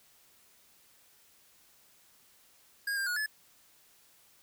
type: tone with pitch steps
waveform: square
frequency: 1630 / 1594 / 1451 / 1720 Hz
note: G#6 / G6 / F#6 / A6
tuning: -33 / +28 / -34 / -40 cents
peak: -31 dBFS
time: 2.87-3.262 s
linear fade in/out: 5 ms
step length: 98 ms
effects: white hiss -63 dBFS RMS until 4.42 s